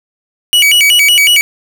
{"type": "tone with vibrato", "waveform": "45% pulse", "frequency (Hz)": 2579, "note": "E7", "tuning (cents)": -39, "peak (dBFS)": -5, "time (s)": [0.53, 1.41], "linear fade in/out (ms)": 0, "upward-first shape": "square", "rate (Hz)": 5.4, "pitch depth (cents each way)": 220, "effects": []}